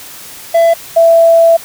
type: tone pair in turn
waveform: triangle / sine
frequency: 669 / 665.2 Hz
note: E5 / E5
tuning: +25 / +16 cents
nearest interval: unison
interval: 9 cents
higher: first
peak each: -3 dBFS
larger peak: neither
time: 0.54-0.74 / 0.96-1.57 s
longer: second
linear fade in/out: 10 ms
effects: white hiss -31 dBFS RMS until 1.64 s